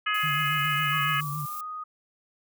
harmonic tone, 420.3 Hz, G#4, 21 cents sharp, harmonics 3 / 4 / 5 / 6 / 7, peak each -27 / -30 / -32 / -33 / -32 dBFS, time 0.06-1.21 s, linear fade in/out 10 ms
violet noise with tremolo, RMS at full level -39 dBFS, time 0.14-1.61 s, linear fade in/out 5 ms, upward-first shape triangle, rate 16 Hz, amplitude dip 25%
sine tone with vibrato, 147.4 Hz, D3, 7 cents sharp, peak -31 dBFS, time 0.23-1.46 s, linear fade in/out 10 ms, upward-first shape triangle, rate 7.2 Hz, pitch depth 85 cents each way
sine tone with pitch glide, 1128 to 1244.4 Hz, C#6 to D#6, +30 to 0 cents, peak -33 dBFS, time 0.92-1.84 s, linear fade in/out 10 ms, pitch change +170 cents, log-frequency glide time 1.15-1.64 s
effects none

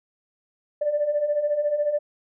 sine beating tone pair, 579 / 593 Hz, D5 / D5, -25 / +17 cents, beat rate 14 Hz, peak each -27 / -21 dBFS, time 0.81-1.99 s, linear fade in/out 10 ms, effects tanh soft clip ceiling -14 dBFS

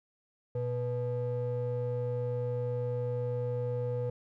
triangle ring-modulated tone, 185 Hz, F#3, in tune, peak -25 dBFS, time 0.55-4.1 s, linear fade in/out 5 ms, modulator 306 Hz, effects none

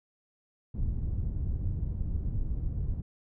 pink low-pass noise, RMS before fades -31 dBFS, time 0.74-3.02 s, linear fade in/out 10 ms, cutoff 110 Hz, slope 12 dB/octave, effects none

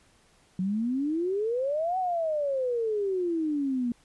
sine exponential two-way sweep, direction up then down, 180 to 759 to 234.7 Hz, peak -25 dBFS, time 0.59-3.92 s, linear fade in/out 2 ms, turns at 1.98 s, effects pink hiss -62 dBFS RMS until 4.04 s + resampled to 24000 Hz

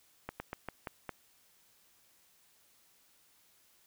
slowing click train, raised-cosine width 0.5 ms, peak -23 dBFS, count 6, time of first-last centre 0.29-1.093 s, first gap 110 ms, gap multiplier 1.19, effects white hiss -67 dBFS RMS until 3.86 s

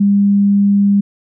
sine tone, 201 Hz, G3, 44 cents sharp, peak -8 dBFS, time 0-1.01 s, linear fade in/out 10 ms, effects none

